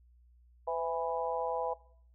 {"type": "harmonic tone with a mistuned harmonic", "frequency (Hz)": 164.81, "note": "E3", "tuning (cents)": 0, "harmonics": [3, 4, 5, 6], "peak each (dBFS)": [-35, -36, -37, -38], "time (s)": [0.67, 1.74], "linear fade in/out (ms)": 10, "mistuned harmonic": 3, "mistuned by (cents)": 34, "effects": ["noise-tail reverb RT60 0.6 s tail -21 dB re dry", "added 60 Hz sine -59 dBFS peak until 2.14 s"]}